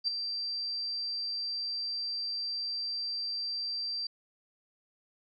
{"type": "tone with ADSR envelope", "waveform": "sine", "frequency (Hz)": 4699, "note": "D8", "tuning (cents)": 0, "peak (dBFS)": -24, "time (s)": [0.04, 4.07], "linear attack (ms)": 37, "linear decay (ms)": 9, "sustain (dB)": -8, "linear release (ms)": 4, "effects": []}